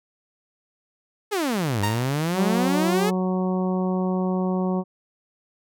sawtooth exponential two-way sweep, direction down then up, 440 to 98.1 to 440 Hz, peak -18 dBFS, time 1.31-3.11 s, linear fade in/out 20 ms, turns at 1.81 s
sawtooth tone with exponential decay, 928 Hz, A#5, 8 cents flat, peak -18 dBFS, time 1.83-2.18 s, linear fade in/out 5 ms, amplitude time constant 76 ms
harmonic tone, 185 Hz, F#3, in tune, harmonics 1 / 2 / 3 / 4 / 5 / 6, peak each -22 / -28 / -32 / -34 / -36 / -38 dBFS, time 2.34-4.84 s, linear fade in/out 50 ms
effects none

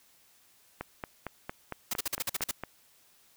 click train, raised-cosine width 0.5 ms, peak -20 dBFS, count 9, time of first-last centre 0.81-2.636 s, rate 4.38 Hz
white noise bursts, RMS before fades -31 dBFS, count 9, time 1.91-2.512 s, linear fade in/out 5 ms, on 26 ms, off 46 ms
effects white hiss -63 dBFS RMS until 3.36 s

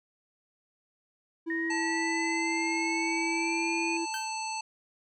triangle tone with pitch glide, 329.6 to 333.6 Hz, E4 to E4, 0 to +21 cents, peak -29 dBFS, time 1.46-4.06 s, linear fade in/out 20 ms, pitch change +21 cents, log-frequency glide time 3.07-3.73 s
sine exponential sweep, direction up, 1847 to 2486 Hz, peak -31 dBFS, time 1.5-3.97 s, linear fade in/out 2 ms
harmonic tone, 880 Hz, A5, in tune, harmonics 1 / 3 / 5 / 7 / 9, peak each -34 / -39 / -41 / -42 / -44 dBFS, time 1.7-4.61 s, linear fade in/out 5 ms
sawtooth tone with exponential decay, 1547 Hz, G6, 23 cents flat, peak -29 dBFS, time 4.14-4.35 s, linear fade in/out 1 ms, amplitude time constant 44 ms
effects none

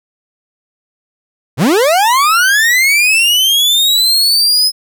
40% pulse linear sweep, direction up, 99.5 to 5140 Hz, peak -7 dBFS, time 1.57-4.72 s, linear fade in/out 50 ms, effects none

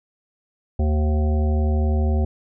harmonic tone, 76 Hz, D#2, 40 cents flat, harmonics 1 / 3 / 5 / 7 / 9 / 10, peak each -17 / -27 / -31 / -34 / -36 / -37 dBFS, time 0.79-2.25 s, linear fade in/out 5 ms, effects none

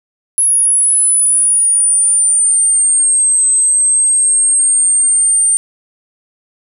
sine linear two-way sweep, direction down then up, 10548 to 8210 to 8860 Hz, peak -8 dBFS, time 0.38-5.57 s, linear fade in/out 0 ms, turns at 3.46 s, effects none

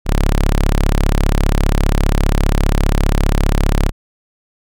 sawtooth tone, 35 Hz, C#1, 18 cents sharp, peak -7 dBFS, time 0.05-3.92 s, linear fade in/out 50 ms, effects none

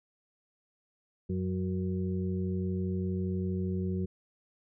harmonic tone with a mistuned harmonic, 92.5 Hz, F#2, in tune, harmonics 1 / 2 / 4 / 5, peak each -33 / -32 / -37 / -47 dBFS, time 1.29-4.06 s, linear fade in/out 10 ms, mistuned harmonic 5, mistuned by +26 cents, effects none

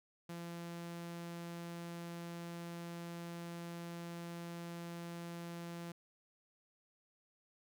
sawtooth tone, 170.7 Hz, F3, 39 cents flat, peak -40 dBFS, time 0.29-5.92 s, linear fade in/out 5 ms, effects none

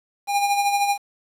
square tone with tremolo, 808 Hz, G#5, 48 cents flat, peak -17 dBFS, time 0.27-0.98 s, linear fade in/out 50 ms, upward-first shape sine, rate 13 Hz, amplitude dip 50%, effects resampled to 32000 Hz + 8-bit

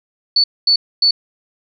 sine tone bursts at uneven times, 4466 Hz, C#8, 12 cents sharp, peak -9 dBFS, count 3, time 0.36-0.44 / 0.67-0.76 / 1.02-1.11 s, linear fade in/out 5 ms, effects none

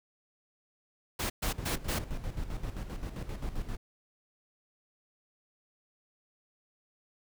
pink noise bursts, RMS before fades -33 dBFS, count 4, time 1.19-1.99 s, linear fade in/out 10 ms, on 110 ms, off 120 ms
brown noise with tremolo, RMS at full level -35 dBFS, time 1.45-3.77 s, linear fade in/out 5 ms, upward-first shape square, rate 7.6 Hz, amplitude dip 60%
effects none

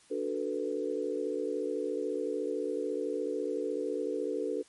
sine chord, B minor seventh, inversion first, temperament equal, 293.7 / 370 / 440 / 493.9 Hz, D4 / F#4 / A4 / B4, 0 / 0 / 0 / 0 cents, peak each -37 / -37 / -34 / -36 dBFS, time 0.1-4.63 s, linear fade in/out 20 ms, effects white hiss -61 dBFS RMS until 4.68 s + MP3 48 kbps

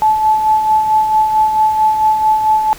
sine tone with tremolo, 866 Hz, A5, 28 cents flat, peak -7 dBFS, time 0.02-2.73 s, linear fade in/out 0 ms, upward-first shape sine, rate 4.5 Hz, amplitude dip 50%, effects pink hiss -35 dBFS RMS until 2.78 s

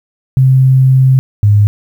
sine tone pair in turn, 131.5 / 103.32 Hz, C3 / G#2, +9 / -8 cents, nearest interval major third, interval 417 cents, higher first, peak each -4 dBFS, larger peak neither, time 0.37-1.19 / 1.43-1.67 s, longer first, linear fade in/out 0 ms, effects 7-bit

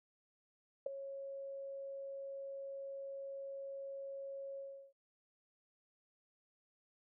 sine tone with ADSR envelope, 549 Hz, C#5, 17 cents flat, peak -31 dBFS, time 0.86-4.93 s, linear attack 5 ms, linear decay 8 ms, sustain -12 dB, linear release 350 ms, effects none

